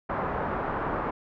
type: low-pass noise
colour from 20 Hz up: white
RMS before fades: -30 dBFS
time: 0.09-1.11 s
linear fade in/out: 10 ms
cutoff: 1300 Hz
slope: 24 dB/octave
effects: none